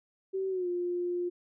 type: tone with pitch glide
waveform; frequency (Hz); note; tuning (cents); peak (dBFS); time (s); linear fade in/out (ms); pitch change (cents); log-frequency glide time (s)
sine; 382.8 to 353.1; G4 to F4; -41 to +19; -29; 0.33-1.3; 20; -140; 0.49-0.68
effects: none